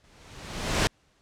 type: noise with exponential growth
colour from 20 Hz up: pink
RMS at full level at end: -20 dBFS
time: 0.04-0.87 s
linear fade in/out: 0 ms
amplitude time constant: 180 ms
effects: pink hiss -65 dBFS RMS until 1.21 s + low-pass 7000 Hz 12 dB/octave